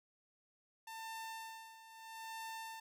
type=tone with tremolo; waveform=sawtooth; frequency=896 Hz; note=A5; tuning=31 cents sharp; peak=-40 dBFS; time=0.87-2.8 s; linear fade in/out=5 ms; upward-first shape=sine; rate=0.78 Hz; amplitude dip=75%; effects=none